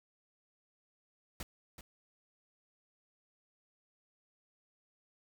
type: noise with echo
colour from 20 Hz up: pink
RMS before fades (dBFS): -42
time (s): 1.4-1.43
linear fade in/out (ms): 2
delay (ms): 380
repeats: 1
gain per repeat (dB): -9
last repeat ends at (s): 1.81
effects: none